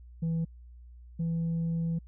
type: tone pair in turn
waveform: sine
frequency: 164.5 / 166.03 Hz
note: E3 / E3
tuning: -3 / +13 cents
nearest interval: unison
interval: 16 cents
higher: second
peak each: -24 / -25 dBFS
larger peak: first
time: 0.22-0.45 / 1.19-1.99 s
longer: second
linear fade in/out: 10 ms
effects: tanh soft clip ceiling -26 dBFS + added 60 Hz sine -47 dBFS peak until 2.07 s